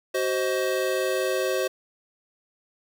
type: chord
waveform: square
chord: C diminished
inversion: second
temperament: just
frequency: 376.7 / 523.3 / 627.9 Hz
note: Gb4 / C5 / Eb5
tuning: +31 / 0 / +16 cents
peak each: -28 / -27 / -31 dBFS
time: 0.14-1.68 s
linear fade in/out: 10 ms
effects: none